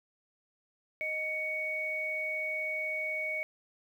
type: tone pair together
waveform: sine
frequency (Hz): 622.3 / 2232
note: D#5 / C#7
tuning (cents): 0 / +11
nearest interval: octave + minor seventh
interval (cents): 2211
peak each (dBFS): -39 / -32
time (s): 1.01-3.43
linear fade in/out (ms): 0
effects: 10-bit